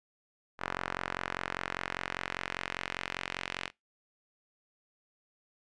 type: tone with band-pass filter sweep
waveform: sawtooth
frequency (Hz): 45.02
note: F#1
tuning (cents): -47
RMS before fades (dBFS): -38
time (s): 0.58-3.71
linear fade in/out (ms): 50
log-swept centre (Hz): 1400 to 2500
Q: 1.4
effects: noise-tail reverb RT60 0.2 s tail -25 dB re dry + resampled to 22050 Hz